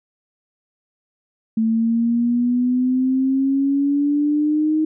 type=exponential sweep; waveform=sine; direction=up; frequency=221.5 to 313.4 Hz; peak=-15 dBFS; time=1.57-4.85 s; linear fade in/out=5 ms; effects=none